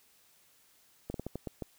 slowing click train, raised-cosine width 2 ms, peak -23 dBFS, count 7, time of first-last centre 1.1-1.623 s, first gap 42 ms, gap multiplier 1.29, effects white hiss -65 dBFS RMS until 1.78 s

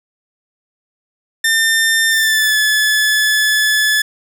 sawtooth tone with pitch glide, 1800 to 1722.7 Hz, A6 to A6, +39 to -37 cents, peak -8 dBFS, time 1.44-4.02 s, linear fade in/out 5 ms, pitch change -76 cents, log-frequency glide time 2.1-2.57 s, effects none

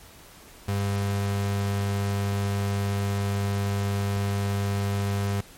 35% pulse tone, 100 Hz, G2, 35 cents sharp, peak -22 dBFS, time 0.68-5.41 s, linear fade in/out 5 ms, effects pink hiss -49 dBFS RMS until 5.57 s + MP3 64 kbps

